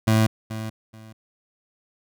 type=tone with echo; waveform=25% pulse; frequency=110 Hz; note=A2; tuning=in tune; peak=-12 dBFS; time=0.07-0.27 s; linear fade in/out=10 ms; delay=430 ms; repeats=2; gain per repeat=-13 dB; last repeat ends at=1.13 s; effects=none